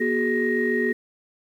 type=tone cluster; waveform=sine; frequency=240.6 / 373.8 / 421.1 / 1873 Hz; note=B3 / F#4 / G#4 / A#6; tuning=-45 / +18 / +24 / +8 cents; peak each=-25 dBFS; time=0-0.93 s; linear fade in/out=10 ms; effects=tanh soft clip ceiling -10 dBFS + 9-bit